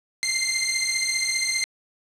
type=beating tone pair; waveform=15% pulse; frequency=2082 / 2097 Hz; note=C7 / C7; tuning=-9 / +3 cents; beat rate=15 Hz; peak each=-19 dBFS; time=0.23-1.64 s; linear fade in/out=0 ms; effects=resampled to 22050 Hz + 7-bit